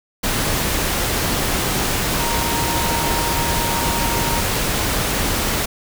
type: tone in noise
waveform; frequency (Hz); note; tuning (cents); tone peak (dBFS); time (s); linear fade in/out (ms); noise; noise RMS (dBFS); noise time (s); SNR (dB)
sine; 932.3; A#5; 0; -24; 2.19-4.41; 10; pink; -20; 0.23-5.66; -7
effects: none